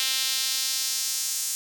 sawtooth tone with high-pass filter sweep, 263.6 Hz, C4, 13 cents sharp, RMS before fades -27 dBFS, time 0-1.55 s, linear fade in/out 0 ms, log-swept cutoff 3500 to 6900 Hz, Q 1.5, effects 8-bit

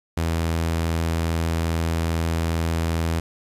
sawtooth tone, 82.41 Hz, E2, in tune, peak -17 dBFS, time 0.17-3.2 s, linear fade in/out 5 ms, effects resampled to 32000 Hz + 8-bit

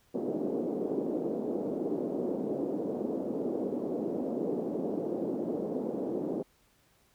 pink band-pass noise, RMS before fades -33 dBFS, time 0.14-6.43 s, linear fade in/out 10 ms, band 240 to 510 Hz, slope 24 dB/octave, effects pink hiss -67 dBFS RMS until 7.14 s

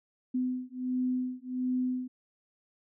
sine beating tone pair, 252.6 / 254 Hz, B3 / B3, +39 / +49 cents, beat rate 1.4 Hz, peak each -32 / -32 dBFS, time 0.34-2.08 s, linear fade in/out 10 ms, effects none

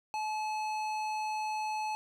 sine tone with tanh clipping, 860 Hz, A5, 40 cents flat, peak -34 dBFS, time 0.14-1.95 s, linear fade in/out 0 ms, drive 16 dB, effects none

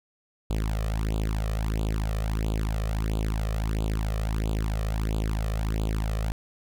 sawtooth tone with flanger, 53.7 Hz, A1, 41 cents flat, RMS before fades -27 dBFS, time 0.5-6.32 s, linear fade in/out 0 ms, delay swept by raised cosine 0.26 to 1.66 ms, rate 1.5 Hz, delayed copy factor +1, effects none

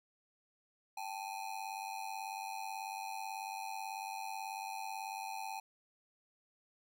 square ring-modulated tone, 830.6 Hz, G#5, in tune, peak -38 dBFS, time 0.97-5.6 s, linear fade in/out 5 ms, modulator 49.1 Hz, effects none

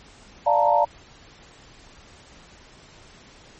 sine chord, Bb major seventh, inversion first, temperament equal, 587.3 / 698.5 / 880 / 932.3 Hz, D5 / F5 / A5 / Bb5, 0 / 0 / 0 / 0 cents, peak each -21 dBFS, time 0.46-0.85 s, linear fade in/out 10 ms, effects pink hiss -49 dBFS RMS until 3.59 s + MP3 32 kbps

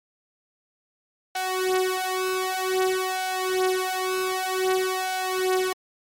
sawtooth tone with flanger, 373.3 Hz, F#4, 15 cents sharp, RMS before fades -25 dBFS, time 1.35-5.73 s, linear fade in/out 5 ms, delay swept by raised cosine 1.4 to 4.6 ms, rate 0.53 Hz, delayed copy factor +1, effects MP3 64 kbps

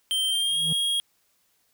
square tone with pitch glide, 3136 to 3275 Hz, G7 to G#7, 0 to -25 cents, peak -23 dBFS, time 0.11-1 s, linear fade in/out 0 ms, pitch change +75 cents, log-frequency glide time 0.29-0.6 s
triangle tone with exponential growth, 160.3 Hz, E3, 48 cents flat, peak -23 dBFS, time 0.48-0.73 s, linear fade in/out 5 ms, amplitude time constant 54 ms
effects white hiss -68 dBFS RMS until 1.73 s

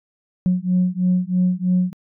sine beating tone pair, 180.2 / 183.3 Hz, F#3 / F#3, -45 / -16 cents, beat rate 3.1 Hz, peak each -18 dBFS, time 0.46-1.93 s, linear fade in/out 0 ms, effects tanh soft clip ceiling -10 dBFS

